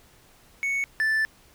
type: tone pair in turn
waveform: triangle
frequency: 2217 / 1759.6 Hz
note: C#7 / A6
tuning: 0 / 0 cents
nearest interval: major third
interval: 400 cents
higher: first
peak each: -22 / -19 dBFS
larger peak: second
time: 0.63-0.84 / 1-1.25 s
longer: second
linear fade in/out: 0 ms
effects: pink hiss -56 dBFS RMS until 1.54 s